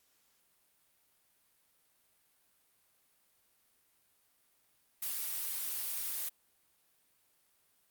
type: noise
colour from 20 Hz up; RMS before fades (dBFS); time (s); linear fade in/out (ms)
blue; -37; 5.02-6.29; 5
effects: white hiss -72 dBFS RMS until 7.9 s + Opus 48 kbps